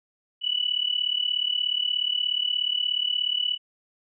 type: tone with amplitude modulation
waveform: sine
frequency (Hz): 2960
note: F#7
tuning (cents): 0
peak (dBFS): -19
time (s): 0.41-3.58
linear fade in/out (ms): 50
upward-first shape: sine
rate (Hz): 36.8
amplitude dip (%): 85
effects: none